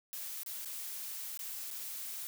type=noise with dropouts; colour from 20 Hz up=blue; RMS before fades=-42 dBFS; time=0.13-2.27 s; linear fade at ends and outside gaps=0 ms; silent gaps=0.433-0.462 / 0.648-0.657 / 1.374-1.392 / 1.705-1.711 s; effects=none